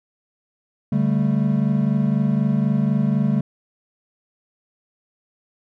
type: chord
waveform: triangle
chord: D suspended fourth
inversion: none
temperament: equal with one note detuned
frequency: 144.39 / 196 / 220 Hz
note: D3 / G3 / A3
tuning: -29 / 0 / 0 cents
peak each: -19 dBFS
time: 0.92-3.41 s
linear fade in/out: 5 ms
effects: none